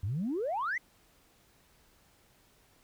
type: exponential sweep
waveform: sine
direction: up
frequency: 87.31 to 2100 Hz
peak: -29 dBFS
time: 0.03-0.78 s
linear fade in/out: 5 ms
effects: tanh soft clip ceiling -26 dBFS + pink hiss -65 dBFS RMS until 2.83 s